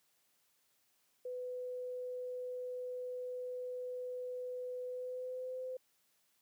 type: tone with pitch glide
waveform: sine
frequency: 500 to 512.3 Hz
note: B4 to C5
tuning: +21 to -37 cents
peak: -39 dBFS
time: 1.25-5.77 s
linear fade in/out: 5 ms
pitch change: +42 cents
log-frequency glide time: 4.86-5.61 s
effects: white hiss -75 dBFS RMS until 6.41 s + high-pass 100 Hz 12 dB/octave